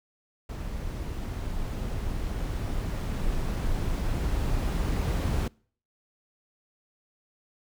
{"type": "noise with level ramp", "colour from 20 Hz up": "brown", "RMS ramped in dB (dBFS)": [-34, -25], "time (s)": [0.49, 5.48], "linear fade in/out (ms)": 5, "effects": ["noise-tail reverb RT60 0.5 s tail -26 dB re dry"]}